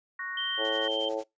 sine chord, F# major, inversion second, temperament equal, 1108.7 / 1480 / 1864.7 Hz, C#6 / F#6 / A#6, 0 / 0 / 0 cents, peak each -40 / -40 / -35 dBFS, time 0.19-0.88 s, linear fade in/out 5 ms
sine tone, 3136 Hz, G7, in tune, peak -30 dBFS, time 0.37-1.09 s, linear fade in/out 5 ms
harmonic tone, 109.9 Hz, A2, 2 cents flat, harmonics 3 / 4 / 5 / 6 / 7 / 8, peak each -38 / -34 / -31 / -41 / -40 / -41 dBFS, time 0.57-1.24 s, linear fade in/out 50 ms
white noise with tremolo, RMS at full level -48 dBFS, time 0.64-1.24 s, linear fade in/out 10 ms, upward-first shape sine, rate 11 Hz, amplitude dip 85%
effects noise-tail reverb RT60 0.2 s tail -25 dB re dry + resampled to 16000 Hz

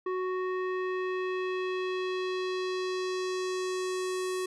square tone with low-pass filter sweep, 370 Hz, F#4, in tune, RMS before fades -32 dBFS, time 0.06-4.46 s, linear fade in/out 5 ms, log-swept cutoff 1400 to 10000 Hz, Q 1.5, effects none

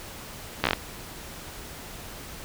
slowing click train, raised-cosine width 0.3 ms, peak -5 dBFS, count 6, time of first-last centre 0.64-0.733 s, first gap 14 ms, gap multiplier 1.14, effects pink hiss -41 dBFS RMS until 2.44 s

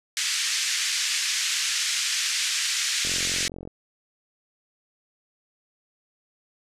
white band-pass noise, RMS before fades -26 dBFS, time 0.17-3.48 s, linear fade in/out 0 ms, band 1700 to 7300 Hz, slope 24 dB/octave
click train, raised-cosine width 2 ms, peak -24 dBFS, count 29, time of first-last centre 3.05-3.675 s, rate 44.8 Hz
effects resampled to 32000 Hz

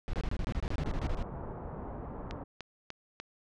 brown noise bursts, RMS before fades -32 dBFS, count 15, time 0.08-1.225 s, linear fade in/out 0 ms, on 53 ms, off 25 ms
pink low-pass noise, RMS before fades -41 dBFS, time 0.84-2.44 s, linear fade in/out 10 ms, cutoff 1100 Hz, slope 24 dB/octave
click train, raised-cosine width 0.2 ms, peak -22 dBFS, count 4, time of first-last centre 2.31-3.2 s, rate 3.37 Hz
effects low-pass 5000 Hz 12 dB/octave

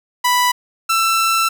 sawtooth tone pair in turn, 987.8 / 1335.8 Hz, B5 / E6, 0 / +23 cents, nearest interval perfect fourth, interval 523 cents, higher second, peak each -9 / -10 dBFS, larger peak first, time 0.24-0.52 / 0.89-1.49 s, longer second, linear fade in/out 10 ms, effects none

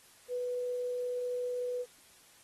sine tone with quantisation, 493.9 Hz, B4, in tune, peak -32 dBFS, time 0.28-1.86 s, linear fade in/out 50 ms, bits 10, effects white hiss -60 dBFS RMS until 2.43 s + AAC 32 kbps

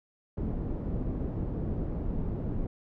pink low-pass noise, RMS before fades -32 dBFS, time 0.37-2.67 s, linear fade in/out 5 ms, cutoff 340 Hz, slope 12 dB/octave, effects none

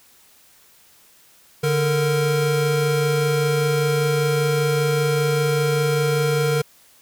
square tone pair together, 146.2 / 463.7 Hz, D3 / A#4, -7 / -9 cents, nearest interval octave + minor sixth, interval 1998 cents, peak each -21 dBFS, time 1.63-6.62 s, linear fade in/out 10 ms, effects white hiss -53 dBFS RMS until 7.01 s

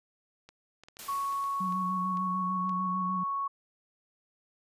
clicks, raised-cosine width 0.2 ms, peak -33 dBFS, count 10, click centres 0.49 / 0.836 / 0.885 / 0.969 / 1.095 / 1.326 / 1.44 / 1.724 / 2.172 / 2.694 s
white noise with exponential decay, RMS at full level -43 dBFS, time 0.99-2.97 s, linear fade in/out 0 ms, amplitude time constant 430 ms
sine tone, 1108.7 Hz, C#6, in tune, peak -29 dBFS, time 1.08-3.48 s, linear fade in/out 10 ms
sine tone with vibrato, 184.6 Hz, F#3, 4 cents flat, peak -33 dBFS, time 1.6-3.24 s, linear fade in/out 10 ms, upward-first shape square, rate 6.7 Hz, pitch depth 30 cents each way
effects resampled to 32000 Hz

